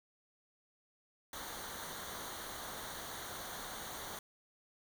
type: noise with comb filter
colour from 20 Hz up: pink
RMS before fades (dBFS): -45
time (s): 1.33-4.19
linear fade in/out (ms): 2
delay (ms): 0.39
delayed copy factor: -0.7
effects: none